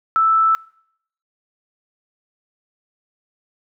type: tone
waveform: sine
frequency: 1318.5 Hz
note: E6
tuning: in tune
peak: -12 dBFS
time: 0.16-0.55 s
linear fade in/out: 0 ms
effects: noise-tail reverb RT60 0.7 s tail -25 dB re dry